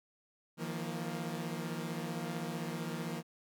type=chord; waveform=sawtooth; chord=Eb suspended second; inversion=none; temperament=equal with one note detuned; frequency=159.02 / 174.61 / 233.1 Hz; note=Eb3 / F3 / Bb3; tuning=+38 / 0 / 0 cents; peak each=-37 / -37 / -38 dBFS; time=0.57-3.23 s; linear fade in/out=50 ms; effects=none